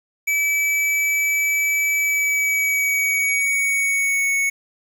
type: tone with pitch glide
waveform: square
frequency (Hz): 2300 to 2214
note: D7 to C#7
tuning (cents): -37 to -3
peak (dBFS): -18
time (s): 0.27-4.5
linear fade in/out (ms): 10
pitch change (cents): -66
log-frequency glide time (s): 1.96-4.37
effects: 8-bit